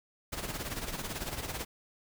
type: noise with tremolo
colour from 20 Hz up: pink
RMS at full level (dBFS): -35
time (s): 0.32-1.65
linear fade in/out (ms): 10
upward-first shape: sine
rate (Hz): 18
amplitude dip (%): 65
effects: none